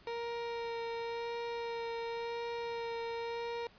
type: tone with vibrato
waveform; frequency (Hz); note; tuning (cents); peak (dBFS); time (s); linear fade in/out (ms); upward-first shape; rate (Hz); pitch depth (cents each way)
30% pulse; 466.2; A#4; 0; -34; 0.07-3.67; 2; sine; 0.93; 12
effects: pink hiss -61 dBFS RMS until 3.78 s + resampled to 11025 Hz